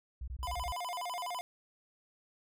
sine tone bursts, 62.6 Hz, B1, 24 cents sharp, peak -37 dBFS, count 6, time 0.21-0.723 s, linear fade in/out 5 ms, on 68 ms, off 21 ms
square tone with vibrato, 842 Hz, G#5, 24 cents sharp, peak -37 dBFS, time 0.43-1.41 s, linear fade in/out 0 ms, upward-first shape square, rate 12 Hz, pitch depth 300 cents each way
effects none

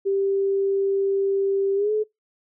sine tone with pitch glide, 392.7 to 428.2 Hz, G4 to A4, +3 to -47 cents, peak -19 dBFS, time 0.05-2.04 s, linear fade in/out 20 ms, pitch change +150 cents, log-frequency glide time 1.75-1.92 s, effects noise-tail reverb RT60 0.2 s tail -26 dB re dry

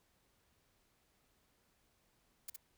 blue noise with echo, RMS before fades -44 dBFS, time 2.48-2.5 s, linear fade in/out 5 ms, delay 63 ms, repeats 1, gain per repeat -3 dB, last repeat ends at 2.563 s, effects pink hiss -75 dBFS RMS until 2.77 s

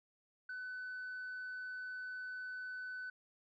sine tone, 1504 Hz, F#6, 28 cents sharp, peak -40 dBFS, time 0.49-3.1 s, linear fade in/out 5 ms, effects tanh soft clip ceiling -40 dBFS

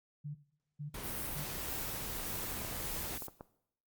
sine tone bursts, 146.83 Hz, D3, in tune, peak -38 dBFS, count 3, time 0.24-1.45 s, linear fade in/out 20 ms, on 110 ms, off 440 ms
pink noise, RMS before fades -43 dBFS, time 0.94-3.18 s, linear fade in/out 5 ms
violet noise with tremolo, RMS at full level -40 dBFS, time 1.04-3.27 s, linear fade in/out 0 ms, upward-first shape triangle, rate 1.7 Hz, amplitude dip 35%
clicks, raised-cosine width 1 ms, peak -31 dBFS, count 7, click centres 2.44 / 2.519 / 2.618 / 2.649 / 3.222 / 3.283 / 3.409 s
effects noise-tail reverb RT60 0.7 s tail -17 dB re dry + Opus 48 kbps

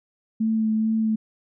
sine tone with vibrato, 220 Hz, A3, in tune, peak -19 dBFS, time 0.4-1.16 s, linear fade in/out 10 ms, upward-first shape sine, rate 2.3 Hz, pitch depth 15 cents each way, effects none

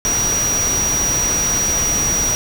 sine tone in noise, 5770 Hz, F#8, 44 cents flat, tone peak -16 dBFS, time 0.05-2.35 s, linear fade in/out 0 ms, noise pink, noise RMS -23 dBFS, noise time 0.05-2.35 s, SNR +4 dB, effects none

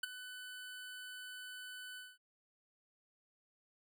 25% pulse tone with ADSR envelope, 1500 Hz, F#6, 23 cents sharp, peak -29 dBFS, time 0.03-2.18 s, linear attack 6 ms, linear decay 15 ms, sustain -14 dB, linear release 210 ms, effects none

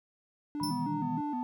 triangle tone with vibrato, 270 Hz, C#4, 45 cents flat, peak -31 dBFS, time 0.55-1.43 s, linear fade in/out 0 ms, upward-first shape square, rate 3.2 Hz, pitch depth 150 cents each way
sine tone with pitch glide, 973 to 882 Hz, B5 to A5, -26 to +4 cents, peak -35 dBFS, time 0.6-1.43 s, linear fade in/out 0 ms, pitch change -170 cents, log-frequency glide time 0.73-1.21 s
sine chord, E major seventh, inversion second, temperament equal with one note detuned, 123.47 / 155.56 / 164.81 / 203.5 Hz, B2 / D#3 / E3 / G#3, 0 / 0 / 0 / -35 cents, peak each -44 / -40 / -39 / -40 dBFS, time 0.61-1.21 s, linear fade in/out 5 ms
sawtooth tone with exponential decay, 5320 Hz, E8, 15 cents sharp, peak -30 dBFS, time 0.63-0.94 s, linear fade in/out 5 ms, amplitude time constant 67 ms
effects none

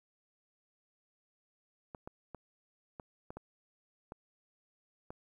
clicks, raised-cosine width 1 ms, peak -30 dBFS, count 8, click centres 1.948 / 2.075 / 2.347 / 2.998 / 3.305 / 3.37 / 4.121 / 5.105 s, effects 11-bit

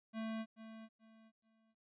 square tone with echo, 222.1 Hz, A3, 16 cents sharp, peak -40 dBFS, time 0.13-0.46 s, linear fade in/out 50 ms, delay 430 ms, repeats 3, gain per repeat -11 dB, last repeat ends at 1.75 s, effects resampled to 8000 Hz

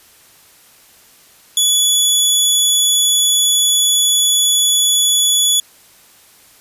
20% pulse tone, 3414 Hz, G#7, 47 cents sharp, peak -5 dBFS, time 1.57-5.6 s, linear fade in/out 2 ms, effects white hiss -47 dBFS RMS until 6.6 s + resampled to 32000 Hz

